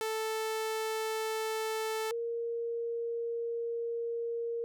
sawtooth / sine tone pair in turn, 440 / 466.2 Hz, A4 / A#4, 0 / 0 cents, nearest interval minor second, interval 100 cents, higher second, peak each -28 / -32 dBFS, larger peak first, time 0.01-2.11 / 2.11-4.64 s, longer second, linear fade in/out 0 ms, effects none

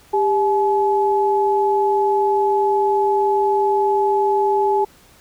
sine tone pair together, 398.4 / 853 Hz, G4 / G#5, +28 / +46 cents, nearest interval octave + minor second, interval 1318 cents, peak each -17 dBFS, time 0.13-4.85 s, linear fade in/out 10 ms, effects pink hiss -50 dBFS RMS until 5.2 s

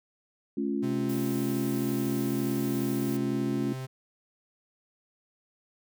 sine chord, A augmented, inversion none, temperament equal with one note detuned, 215 / 277.2 / 349.2 Hz, A3 / C#4 / E#4, -40 / 0 / 0 cents, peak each -31 / -30 / -33 dBFS, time 0.57-3.73 s, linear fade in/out 5 ms
45% pulse tone, 130.81 Hz, C3, in tune, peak -34 dBFS, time 0.82-3.87 s, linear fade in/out 20 ms
blue noise, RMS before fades -43 dBFS, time 1.09-3.17 s, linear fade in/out 5 ms
effects none

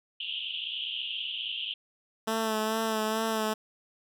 white band-pass noise, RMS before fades -35 dBFS, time 0.2-1.74 s, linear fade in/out 5 ms, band 2800 to 3300 Hz, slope 96 dB/octave
10% pulse tone with vibrato, 220 Hz, A3, in tune, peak -19 dBFS, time 2.27-3.54 s, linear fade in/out 10 ms, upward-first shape sine, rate 2.3 Hz, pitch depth 31 cents each way
effects none

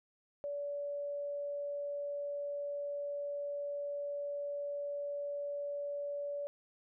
sine tone, 574 Hz, D5, 40 cents flat, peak -36 dBFS, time 0.44-6.47 s, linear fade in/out 0 ms, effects none

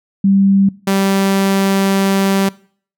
sine / sawtooth tone pair in turn, 196 / 195.01 Hz, G3 / G3, 0 / -9 cents, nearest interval unison, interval 9 cents, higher first, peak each -8 dBFS, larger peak neither, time 0.24-0.69 / 0.87-2.49 s, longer second, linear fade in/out 5 ms, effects noise-tail reverb RT60 0.5 s tail -22 dB re dry

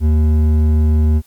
sine tone with hard clipping, 77.2 Hz, D#2, 13 cents flat, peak -11 dBFS, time 0-1.22 s, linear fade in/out 50 ms, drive 8 dB, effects white hiss -53 dBFS RMS until 1.26 s + MP3 96 kbps

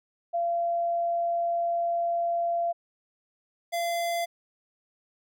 sine / square tone pair in turn, 685 / 685 Hz, F5 / F5, -34 / -34 cents, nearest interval unison, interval 0 cents, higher neither, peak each -24 / -27 dBFS, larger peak first, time 0.33-2.73 / 3.72-4.26 s, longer first, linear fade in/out 20 ms, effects none

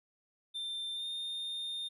triangle tone with pitch glide, 3578 to 3641 Hz, A7 to A#7, +28 to -41 cents, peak -35 dBFS, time 0.54-1.89 s, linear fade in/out 20 ms, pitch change +31 cents, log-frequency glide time 0.95-1.04 s, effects none

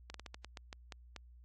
slowing click train, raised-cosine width 0.2 ms, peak -28 dBFS, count 10, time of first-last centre 0.1-1.163 s, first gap 43 ms, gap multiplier 1.24, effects added 60 Hz sine -55 dBFS peak until 1.44 s + AAC 32 kbps

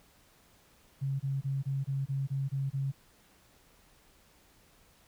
sine tone bursts, 136.7 Hz, C#3, 24 cents flat, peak -29 dBFS, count 9, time 1.01-2.92 s, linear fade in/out 20 ms, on 190 ms, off 25 ms, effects pink hiss -63 dBFS RMS until 5.07 s

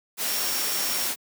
sine tone in noise, 5540 Hz, F8, 15 cents flat, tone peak -32 dBFS, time 0.25-1.09 s, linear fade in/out 50 ms, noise white, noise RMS -27 dBFS, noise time 0.17-1.16 s, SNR -8 dB, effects high-pass 200 Hz 12 dB/octave

